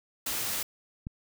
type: noise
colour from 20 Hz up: white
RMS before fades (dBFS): -32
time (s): 0.26-0.63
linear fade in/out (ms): 5
type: click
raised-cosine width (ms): 5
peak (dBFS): -23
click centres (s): 1.069
effects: none